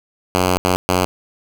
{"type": "tone bursts at uneven times", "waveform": "5% pulse", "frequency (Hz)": 91.3, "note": "F#2", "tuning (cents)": -23, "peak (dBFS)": -3, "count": 3, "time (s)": [[0.35, 0.58], [0.65, 0.76], [0.89, 1.05]], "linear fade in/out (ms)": 0, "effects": []}